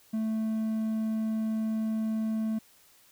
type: tone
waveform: triangle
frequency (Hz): 220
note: A3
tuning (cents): 0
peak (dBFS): -25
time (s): 0.13-2.59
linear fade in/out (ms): 10
effects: white hiss -60 dBFS RMS until 3.11 s